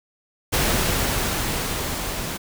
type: noise with level ramp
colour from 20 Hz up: pink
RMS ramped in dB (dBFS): -20 to -29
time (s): 0.52-2.38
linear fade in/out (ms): 20
effects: none